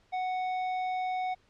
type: tone with tanh clipping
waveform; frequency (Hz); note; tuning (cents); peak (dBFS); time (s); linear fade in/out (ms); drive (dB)
triangle; 740; F#5; 0; -31; 0.12-1.35; 20; 14
effects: pink hiss -66 dBFS RMS until 1.49 s + low-pass 5000 Hz 12 dB/octave